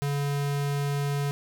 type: tone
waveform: square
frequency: 142.4 Hz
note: C#3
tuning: 47 cents sharp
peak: -26 dBFS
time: 0.02-1.31 s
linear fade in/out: 0 ms
effects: none